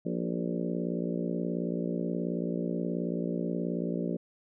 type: harmonic tone with a mistuned harmonic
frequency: 58.6 Hz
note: A#1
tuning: 10 cents sharp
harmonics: 3 / 4 / 5 / 6 / 7 / 8 / 9 / 10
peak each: -33 / -35 / -37 / -39 / -40 / -41 / -42 / -43 dBFS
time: 0.05-4.17 s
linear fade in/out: 10 ms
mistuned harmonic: 6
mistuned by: +35 cents
effects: none